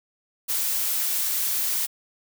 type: noise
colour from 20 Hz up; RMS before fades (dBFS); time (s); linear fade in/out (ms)
blue; -25; 0.48-1.87; 20
effects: none